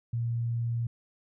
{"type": "tone", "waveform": "sine", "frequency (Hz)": 117.3, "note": "A#2", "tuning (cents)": 11, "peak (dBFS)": -27, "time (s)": [0.13, 0.87], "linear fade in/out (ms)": 5, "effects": []}